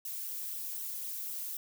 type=noise with flanger; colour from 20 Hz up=violet; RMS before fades=-39 dBFS; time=0.05-1.57 s; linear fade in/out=2 ms; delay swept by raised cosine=0.42 to 2.42 ms; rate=4 Hz; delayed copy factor=-0.65; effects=none